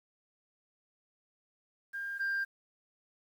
sine tone pair in turn, 1602 / 1591.9 Hz, G6 / G6, +37 / +26 cents, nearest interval unison, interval 11 cents, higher first, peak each -35 / -28 dBFS, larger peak second, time 1.93-2.19 / 2.19-2.45 s, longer neither, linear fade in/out 20 ms, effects tanh soft clip ceiling -28 dBFS + 10-bit

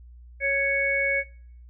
harmonic tone, 554.4 Hz, C#5, in tune, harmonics 1 / 3 / 4, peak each -28 / -29 / -23 dBFS, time 0.4-1.24 s, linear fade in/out 50 ms, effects noise-tail reverb RT60 0.6 s tail -23 dB re dry + added 60 Hz sine -44 dBFS peak until 1.69 s

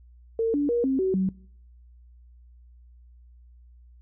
sine tone with pitch steps, 453.8 / 288.7 / 475.5 / 266.3 / 377.7 / 189 Hz, A#4 / D4 / A#4 / C4 / F#4 / F#3, -47 / -30 / +34 / +31 / +36 / +37 cents, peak -21 dBFS, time 0.39-1.29 s, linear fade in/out 2 ms, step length 150 ms, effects noise-tail reverb RT60 0.7 s tail -25 dB re dry + added 60 Hz sine -49 dBFS peak until 4.01 s

